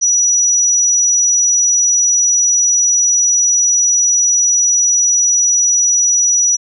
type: tone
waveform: sine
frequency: 5860 Hz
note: F#8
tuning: 18 cents flat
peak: -9 dBFS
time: 0.01-6.57 s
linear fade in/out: 20 ms
effects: none